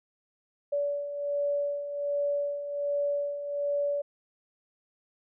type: beating tone pair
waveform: sine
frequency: 573 / 574.3 Hz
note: D5 / D5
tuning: -43 / -39 cents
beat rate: 1.3 Hz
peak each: -35 / -28 dBFS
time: 0.72-4.02 s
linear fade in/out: 10 ms
effects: none